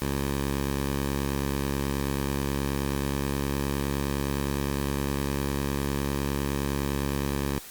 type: tone with pitch glide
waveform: 10% pulse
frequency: 69.3 to 69.82 Hz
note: C#2 to C#2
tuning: 0 to +13 cents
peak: -18 dBFS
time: 0.02-7.59 s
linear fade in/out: 0 ms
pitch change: +13 cents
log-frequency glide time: 2.25-4.17 s
effects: white hiss -44 dBFS RMS until 7.7 s + Opus 48 kbps